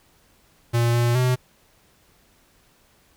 square tone with pitch steps, 118.1 / 119.2 / 126.6 Hz, A#2 / A#2 / B2, +23 / +39 / +43 cents, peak -18 dBFS, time 0.73-1.36 s, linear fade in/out 20 ms, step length 210 ms, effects pink hiss -59 dBFS RMS until 3.16 s

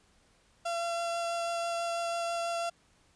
35% pulse tone with vibrato, 681 Hz, F5, 44 cents flat, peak -29 dBFS, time 0.65-2.7 s, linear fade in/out 10 ms, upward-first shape triangle, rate 6.1 Hz, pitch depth 10 cents each way, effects pink hiss -66 dBFS RMS until 3.15 s + resampled to 22050 Hz

